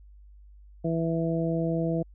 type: harmonic tone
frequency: 164.81 Hz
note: E3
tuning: in tune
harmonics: 1 / 2 / 3 / 4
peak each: -27 / -30 / -32 / -33 dBFS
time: 0.84-2.03 s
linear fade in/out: 10 ms
effects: added 50 Hz sine -48 dBFS peak until 2.14 s